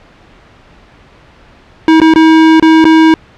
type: tone with dropouts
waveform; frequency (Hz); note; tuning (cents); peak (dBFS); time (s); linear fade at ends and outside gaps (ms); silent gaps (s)
square; 320; D#4; +49; -3; 1.88-3.14; 1; 2.001-2.016 / 2.138-2.159 / 2.598-2.625 / 2.843-2.852
effects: pink hiss -41 dBFS RMS until 3.37 s + low-pass 3000 Hz 12 dB/octave